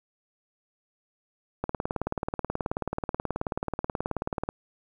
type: click train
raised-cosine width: 1 ms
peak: -14 dBFS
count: 54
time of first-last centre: 1.64-4.489 s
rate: 18.6 Hz
effects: 9-bit